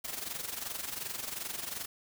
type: noise with amplitude modulation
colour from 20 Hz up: white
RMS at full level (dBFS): -36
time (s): 0.04-1.86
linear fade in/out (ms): 10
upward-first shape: sine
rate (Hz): 22.7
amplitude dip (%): 70
effects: none